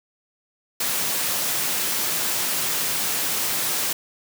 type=high-pass noise; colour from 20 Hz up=white; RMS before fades=-24 dBFS; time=0.8-3.93 s; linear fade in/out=5 ms; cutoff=110 Hz; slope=24 dB/octave; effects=none